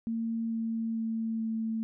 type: tone with pitch steps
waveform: sine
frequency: 227.6 / 226.2 / 224.7 / 223.3 Hz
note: A#3 / A3 / A3 / A3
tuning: -41 / +48 / +37 / +26 cents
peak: -29 dBFS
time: 0.07-1.83 s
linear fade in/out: 0 ms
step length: 440 ms
effects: none